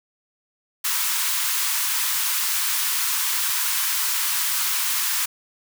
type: high-pass noise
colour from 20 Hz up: white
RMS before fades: -23 dBFS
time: 0.84-5.26 s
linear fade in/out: 10 ms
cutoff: 890 Hz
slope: 96 dB/octave
effects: none